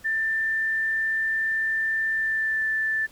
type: tone with pitch glide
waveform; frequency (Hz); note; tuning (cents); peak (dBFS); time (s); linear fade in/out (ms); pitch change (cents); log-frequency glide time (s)
sine; 1781 to 1761.6; A6 to A6; +21 to +2; -22; 0.04-3.07; 20; -19; 2.12-2.63
effects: pink hiss -53 dBFS RMS until 3.11 s